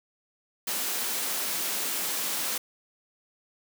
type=high-pass noise; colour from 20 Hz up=white; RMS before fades=-30 dBFS; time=0.67-2.58 s; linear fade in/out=5 ms; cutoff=170 Hz; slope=48 dB/octave; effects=none